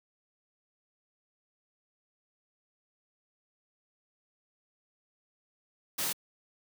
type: noise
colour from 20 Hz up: white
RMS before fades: -32 dBFS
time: 5.98-6.13 s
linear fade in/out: 10 ms
effects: high-pass 100 Hz 12 dB/octave